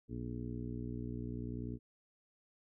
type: harmonic tone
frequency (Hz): 60.3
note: B1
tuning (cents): -41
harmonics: 1 / 2 / 3 / 4 / 5 / 6 / 7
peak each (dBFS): -46 / -43 / -52 / -44 / -47 / -54 / -51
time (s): 0.08-1.79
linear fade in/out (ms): 50
effects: none